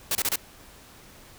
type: noise bursts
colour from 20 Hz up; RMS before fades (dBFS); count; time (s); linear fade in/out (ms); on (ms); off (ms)
white; -25; 4; 0.11-0.358; 2; 41; 28
effects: pink hiss -50 dBFS RMS until 1.38 s